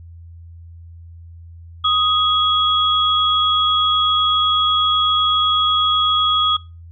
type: tone pair together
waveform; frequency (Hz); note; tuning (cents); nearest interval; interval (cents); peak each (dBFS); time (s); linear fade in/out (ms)
sine; 1250 / 3329; D#6 / G#7; +8 / +3; octave + perfect fourth; 1695; -16; 1.84-6.57; 10
effects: noise-tail reverb RT60 0.3 s tail -23 dB re dry + added 84 Hz sine -36 dBFS peak until 6.91 s